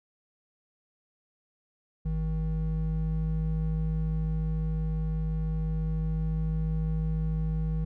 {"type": "tone pair together", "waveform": "triangle", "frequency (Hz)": [53.07, 158.9], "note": ["G#1", "D#3"], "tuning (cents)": [38, 37], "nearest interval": "octave + perfect fifth", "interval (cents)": 1899, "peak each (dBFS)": [-27, -27], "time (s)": [2.05, 7.85], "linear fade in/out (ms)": 10, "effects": []}